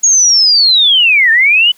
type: linear two-way sweep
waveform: sine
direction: down then up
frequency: 6700 to 1760 to 3020 Hz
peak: -5 dBFS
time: 0.03-1.72 s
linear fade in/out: 10 ms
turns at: 1.31 s
effects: white hiss -48 dBFS RMS until 1.77 s